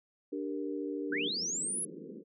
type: chord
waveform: sine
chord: G minor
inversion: second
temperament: equal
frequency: 293.7 / 392 / 466.2 Hz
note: D4 / G4 / Bb4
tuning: 0 / 0 / 0 cents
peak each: -36 / -39 / -40 dBFS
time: 0.32-1.29 s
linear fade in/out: 10 ms
type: band-pass noise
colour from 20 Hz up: pink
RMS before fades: -46 dBFS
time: 1.07-2.24 s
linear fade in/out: 50 ms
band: 160 to 490 Hz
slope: 96 dB/octave
type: linear sweep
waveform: sine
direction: up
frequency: 1426 to 10910 Hz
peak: -32 dBFS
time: 1.12-1.85 s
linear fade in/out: 5 ms
effects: none